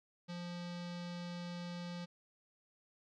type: tone with low-pass filter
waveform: square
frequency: 174.8 Hz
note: F3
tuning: 2 cents sharp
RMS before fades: -44 dBFS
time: 0.28-2.06 s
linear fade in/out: 20 ms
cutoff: 4600 Hz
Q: 2.4
effects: none